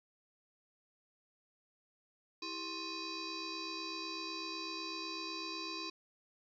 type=tone with frequency modulation; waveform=sine; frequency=2500 Hz; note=D#7; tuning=8 cents sharp; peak=-39 dBFS; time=2.42-5.9 s; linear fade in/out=5 ms; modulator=724 Hz; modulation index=3.7; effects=13-bit